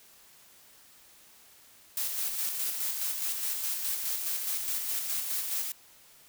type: noise with tremolo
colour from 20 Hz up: blue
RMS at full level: -31 dBFS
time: 1.97-5.72 s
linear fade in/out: 2 ms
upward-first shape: square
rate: 4.8 Hz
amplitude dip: 35%
effects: white hiss -57 dBFS RMS until 6.28 s